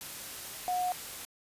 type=tone in noise; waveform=sine; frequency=726 Hz; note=F#5; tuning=33 cents flat; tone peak=-28 dBFS; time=0.68-0.92 s; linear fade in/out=0 ms; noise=white; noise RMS=-42 dBFS; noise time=0.01-1.25 s; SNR=+11 dB; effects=resampled to 32000 Hz